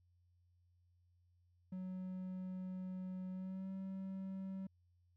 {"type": "tone with pitch glide", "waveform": "triangle", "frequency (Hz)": [185.3, 191.28], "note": ["F#3", "G3"], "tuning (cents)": [3, -42], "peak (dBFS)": -40, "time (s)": [1.72, 4.67], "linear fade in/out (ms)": 5, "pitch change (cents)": 55, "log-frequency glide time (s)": [3.31, 3.7], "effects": ["added 88 Hz sine -70 dBFS peak until 5.16 s"]}